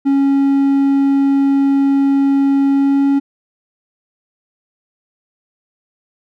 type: tone with pitch glide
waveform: triangle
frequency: 276.1 to 278 Hz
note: C#4 to C#4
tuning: -7 to +5 cents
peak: -8 dBFS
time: 0.05-3.2 s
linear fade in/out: 20 ms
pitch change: +12 cents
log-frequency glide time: 2.71-3.08 s
effects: none